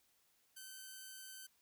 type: tone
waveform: 5% pulse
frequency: 1537 Hz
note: G6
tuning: 35 cents flat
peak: -39 dBFS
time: 0.56-1.47 s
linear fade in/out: 10 ms
effects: white hiss -75 dBFS RMS until 1.61 s